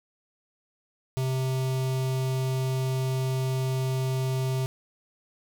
square tone with notch filter, 130.81 Hz, C3, in tune, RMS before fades -27 dBFS, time 1.17-4.66 s, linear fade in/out 0 ms, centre 1600 Hz, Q 1.5, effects none

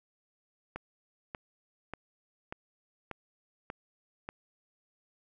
click train, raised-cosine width 0.5 ms, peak -23 dBFS, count 7, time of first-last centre 0.76-4.289 s, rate 1.7 Hz, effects none

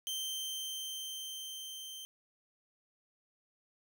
sawtooth tone with level ramp, 3125 Hz, G7, 6 cents flat, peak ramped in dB -32 to -41 dBFS, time 0.07-2.05 s, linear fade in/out 0 ms, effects none

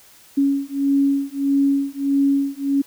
sine beating tone pair, 277.2 / 278.8 Hz, C#4 / C#4, 0 / +10 cents, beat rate 1.6 Hz, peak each -19 dBFS, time 0.37-2.82 s, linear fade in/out 10 ms, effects white hiss -49 dBFS RMS until 2.86 s

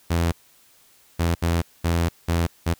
sawtooth tone bursts at uneven times, 84.5 Hz, E2, 43 cents sharp, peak -15 dBFS, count 6, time 0.1-0.32 / 1.19-1.35 / 1.42-1.62 / 1.84-2.09 / 2.28-2.47 / 2.66-2.74 s, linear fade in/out 10 ms, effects white hiss -56 dBFS RMS until 2.79 s

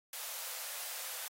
white high-pass noise, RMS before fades -42 dBFS, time 0.13-1.28 s, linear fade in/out 2 ms, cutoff 480 Hz, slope 96 dB/octave, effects AAC 48 kbps

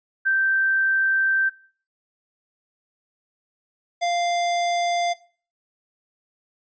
sine / square tone pair in turn, 1562 / 695.8 Hz, G6 / F5, -7 / -7 cents, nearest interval octave + major second, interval 1400 cents, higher first, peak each -17 / -21 dBFS, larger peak first, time 0.25-1.5 / 4.01-5.14 s, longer first, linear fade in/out 20 ms, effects noise-tail reverb RT60 0.4 s tail -17 dB re dry + resampled to 16000 Hz

